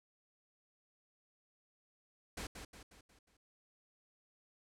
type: noise with echo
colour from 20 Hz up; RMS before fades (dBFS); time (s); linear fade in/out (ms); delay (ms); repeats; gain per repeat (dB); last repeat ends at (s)
pink; -43; 2.37-2.47; 5; 180; 5; -6; 3.37
effects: low-pass 10000 Hz 12 dB/octave